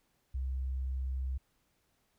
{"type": "tone", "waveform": "sine", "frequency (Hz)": 65.3, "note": "C2", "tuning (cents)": -3, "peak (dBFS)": -32, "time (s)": [0.34, 1.38], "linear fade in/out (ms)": 10, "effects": ["pink hiss -75 dBFS RMS until 2.18 s"]}